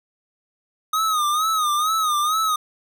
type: tone with vibrato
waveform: square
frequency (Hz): 1244.5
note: D#6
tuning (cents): 0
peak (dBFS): -19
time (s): 0.93-2.56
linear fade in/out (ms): 5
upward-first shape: sine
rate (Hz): 2.2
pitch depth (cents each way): 90
effects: none